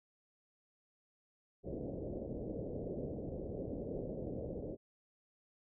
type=low-pass noise; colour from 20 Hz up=white; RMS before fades=-42 dBFS; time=1.63-4.77 s; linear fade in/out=50 ms; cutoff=570 Hz; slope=48 dB/octave; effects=none

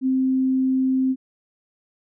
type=tone; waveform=sine; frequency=261.5 Hz; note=C4; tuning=1 cent flat; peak=-17 dBFS; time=0.01-1.16 s; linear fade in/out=50 ms; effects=none

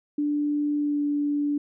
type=tone with pitch glide; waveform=sine; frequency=293.7 to 290.8 Hz; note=D4 to D4; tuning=0 to -17 cents; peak=-22 dBFS; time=0.18-1.58 s; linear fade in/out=5 ms; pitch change=-17 cents; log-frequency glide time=0.77-1.02 s; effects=none

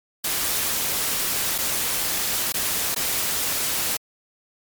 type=noise with dropouts; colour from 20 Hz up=white; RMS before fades=-24 dBFS; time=0.24-3.97 s; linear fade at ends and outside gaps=5 ms; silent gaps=1.581-1.585 / 2.523-2.541 / 2.947-2.961 s; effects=MP3 96 kbps

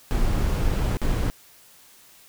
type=noise with dropouts; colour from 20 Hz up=brown; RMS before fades=-22 dBFS; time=0.11-1.3 s; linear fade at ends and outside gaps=0 ms; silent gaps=0.97-1.017 s; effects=white hiss -52 dBFS RMS until 2.28 s

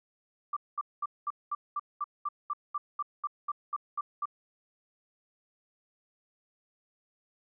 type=tone bursts; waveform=sine; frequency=1174.7 Hz; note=D6; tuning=in tune; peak=-29 dBFS; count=16; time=0.53-4.256 s; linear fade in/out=5 ms; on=36 ms; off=210 ms; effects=none

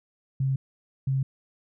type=tone bursts at uneven times; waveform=sine; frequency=134.2 Hz; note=C3; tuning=44 cents sharp; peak=-22 dBFS; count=2; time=0.4-0.56 / 1.07-1.23 s; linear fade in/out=5 ms; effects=none

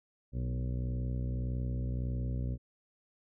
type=harmonic tone with a mistuned harmonic; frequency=61.74 Hz; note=B1; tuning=in tune; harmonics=1 / 2 / 3 / 4 / 5 / 6 / 7 / 8 / 9; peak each=-34 / -35 / -45 / -44 / -51 / -56 / -54 / -56 / -54 dBFS; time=0.32-2.58 s; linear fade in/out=50 ms; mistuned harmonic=3; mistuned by=+22 cents; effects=none

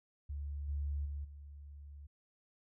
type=tone with level steps; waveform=sine; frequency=71.9 Hz; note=D2; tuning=36 cents flat; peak=-38 / -34 / -38 / -48 dBFS; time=0.29-2.07 s; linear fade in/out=10 ms; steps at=0.68 / 1.05 / 1.24 s; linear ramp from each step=10 ms; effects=none

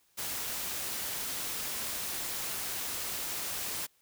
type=noise; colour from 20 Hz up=white; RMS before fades=-36 dBFS; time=0.17-3.87 s; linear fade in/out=20 ms; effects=white hiss -69 dBFS RMS until 4.01 s

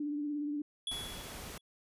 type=tone with vibrato; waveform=sine; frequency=293.7 Hz; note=D4; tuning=in tune; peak=-33 dBFS; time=0-0.62 s; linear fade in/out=5 ms; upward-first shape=triangle; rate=17 Hz; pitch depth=39 cents each way
type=tone with exponential decay; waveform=square; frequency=3377 Hz; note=G#7; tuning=28 cents sharp; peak=-34 dBFS; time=0.87-1.61 s; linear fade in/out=2 ms; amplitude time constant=160 ms
type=noise; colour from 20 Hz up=pink; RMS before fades=-45 dBFS; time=0.91-1.58 s; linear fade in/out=5 ms
effects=resampled to 32000 Hz

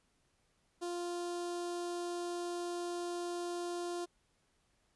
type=tone with notch filter; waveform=sawtooth; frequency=349.2 Hz; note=F4; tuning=in tune; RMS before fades=-39 dBFS; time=0.81-4.06 s; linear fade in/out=20 ms; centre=2100 Hz; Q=0.92; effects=pink hiss -75 dBFS RMS until 4.95 s + resampled to 24000 Hz

